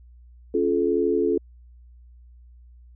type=chord; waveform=sine; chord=Db augmented; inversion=none; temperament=equal with one note detuned; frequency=277.2 / 349.2 / 430.9 Hz; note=Db4 / F4 / A4; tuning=0 / 0 / -36 cents; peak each=-26 / -23 / -22 dBFS; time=0.54-1.38 s; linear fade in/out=5 ms; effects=added 60 Hz sine -46 dBFS peak until 2.95 s